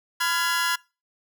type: chord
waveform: sawtooth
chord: F diminished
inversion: second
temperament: just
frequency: 1005.8 / 1396.9 / 1676.3 Hz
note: Cb6 / F6 / Ab6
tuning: +31 / 0 / +16 cents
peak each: -23 dBFS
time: 0.2-0.76 s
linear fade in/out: 10 ms
effects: noise-tail reverb RT60 0.3 s tail -24 dB re dry